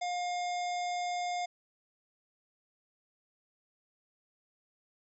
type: harmonic tone with a mistuned harmonic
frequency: 711 Hz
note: F5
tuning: 31 cents sharp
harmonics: 1 / 3 / 5 / 7 / 9 / 10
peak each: -32 / -42 / -46 / -49 / -51 / -52 dBFS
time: 0.01-1.46 s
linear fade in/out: 10 ms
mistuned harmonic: 10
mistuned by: +58 cents
effects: none